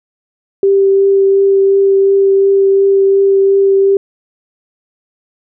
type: tone with vibrato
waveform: sine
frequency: 392 Hz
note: G4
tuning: in tune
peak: -6 dBFS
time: 0.63-3.97 s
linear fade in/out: 2 ms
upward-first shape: triangle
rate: 2.8 Hz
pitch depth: 11 cents each way
effects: none